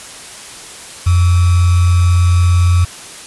sine tone with sample-and-hold, 88.2 Hz, F2, 18 cents sharp, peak -7 dBFS, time 1.06-2.85 s, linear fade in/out 10 ms, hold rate 1225 Hz, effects white hiss -32 dBFS RMS until 3.26 s + resampled to 24000 Hz

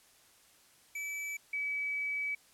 square / sine tone pair in turn, 2304 / 2287 Hz, D7 / D7, -34 / -47 cents, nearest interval unison, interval 13 cents, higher first, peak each -37 / -32 dBFS, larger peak second, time 0.95-1.37 / 1.53-2.35 s, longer second, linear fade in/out 5 ms, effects white hiss -63 dBFS RMS until 2.53 s + low-pass 12000 Hz 12 dB/octave

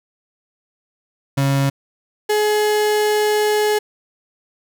35% pulse tone pair in turn, 137.9 / 422.4 Hz, C#3 / G#4, -9 / +29 cents, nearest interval octave + perfect fifth, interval 1938 cents, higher second, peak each -13 dBFS, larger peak neither, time 1.37-1.7 / 2.29-3.79 s, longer second, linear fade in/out 10 ms, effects none

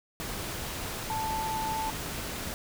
sine tone in noise, 880 Hz, A5, in tune, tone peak -30 dBFS, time 1.1-1.9 s, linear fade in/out 0 ms, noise pink, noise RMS -36 dBFS, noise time 0.2-2.54 s, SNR +3 dB, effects none

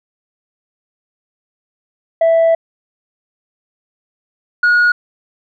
sine tone pair in turn, 659.3 / 1446.3 Hz, E5 / F#6, 0 / -40 cents, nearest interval octave + major second, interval 1360 cents, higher second, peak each -6 dBFS, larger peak neither, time 2.21-2.55 / 4.63-4.92 s, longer first, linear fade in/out 5 ms, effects tanh soft clip ceiling -7 dBFS

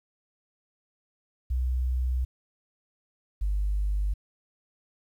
sine tone pair in turn, 63.1 / 50.08 Hz, B1 / G1, +38 / +38 cents, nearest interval major third, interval 400 cents, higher first, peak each -23 / -23 dBFS, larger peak neither, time 1.5-2.25 / 3.41-4.14 s, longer first, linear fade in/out 10 ms, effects tanh soft clip ceiling -19 dBFS + 10-bit

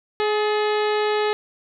harmonic tone with a mistuned harmonic, 421.8 Hz, G#4, 27 cents sharp, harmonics 1 / 2 / 3 / 4 / 5 / 6 / 7 / 8 / 9 / 10, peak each -20 / -26 / -30 / -32 / -34 / -36 / -37 / -38 / -39 / -40 dBFS, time 0.2-1.33 s, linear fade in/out 0 ms, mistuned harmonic 4, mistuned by +46 cents, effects none

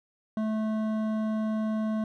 sine tone with hard clipping, 217.5 Hz, A3, 20 cents flat, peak -28 dBFS, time 0.37-2.04 s, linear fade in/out 2 ms, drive 11 dB, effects none

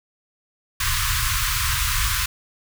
pink band-stop noise, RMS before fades -22 dBFS, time 0.8-2.26 s, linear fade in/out 5 ms, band 130 to 1000 Hz, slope 96 dB/octave, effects none

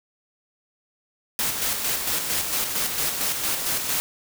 white noise with tremolo, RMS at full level -24 dBFS, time 1.39-4 s, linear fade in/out 0 ms, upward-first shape square, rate 4.4 Hz, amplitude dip 40%, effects none

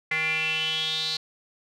square tone with band-pass filter sweep, 157.9 Hz, D#3, 26 cents sharp, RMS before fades -27 dBFS, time 0.11-1.17 s, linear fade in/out 5 ms, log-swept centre 2100 to 4200 Hz, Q 8, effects none

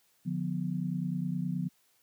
sine chord, B diminished, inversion first, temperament just, 148.16 / 177.8 / 246.9 Hz, D3 / F3 / B3, +16 / +31 / 0 cents, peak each -35 / -32 / -38 dBFS, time 0.25-1.69 s, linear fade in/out 20 ms, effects white hiss -69 dBFS RMS until 2.02 s + high-pass 60 Hz 12 dB/octave

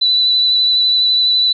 sine tone with vibrato, 3978 Hz, B7, 12 cents sharp, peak -10 dBFS, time 0.01-1.53 s, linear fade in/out 10 ms, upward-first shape sine, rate 12 Hz, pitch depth 19 cents each way, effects none

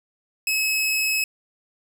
sawtooth tone, 2574 Hz, E7, 42 cents flat, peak -17 dBFS, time 0.47-1.24 s, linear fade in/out 2 ms, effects none

